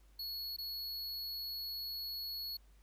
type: tone with dropouts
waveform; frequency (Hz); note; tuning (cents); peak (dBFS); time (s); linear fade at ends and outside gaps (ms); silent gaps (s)
square; 4363; C#8; -28; -40; 0.19-2.57; 5; 0.565-0.584
effects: added 50 Hz sine -60 dBFS peak until 2.82 s + pink hiss -72 dBFS RMS until 2.82 s